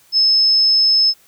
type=tone; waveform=sine; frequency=5210 Hz; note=E8; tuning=21 cents flat; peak=-10 dBFS; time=0.12-1.14 s; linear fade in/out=50 ms; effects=white hiss -52 dBFS RMS until 1.27 s